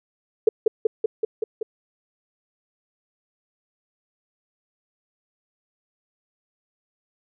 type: tone with echo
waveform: sine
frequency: 440 Hz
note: A4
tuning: in tune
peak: -10 dBFS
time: 0.47-0.49 s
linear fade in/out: 5 ms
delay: 190 ms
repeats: 6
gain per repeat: -2 dB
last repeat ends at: 1.63 s
effects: none